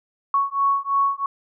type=beating tone pair; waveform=sine; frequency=1108.7 / 1111.7 Hz; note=C#6 / C#6; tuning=0 / +5 cents; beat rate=3 Hz; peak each=-21 dBFS; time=0.34-1.26 s; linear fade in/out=2 ms; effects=none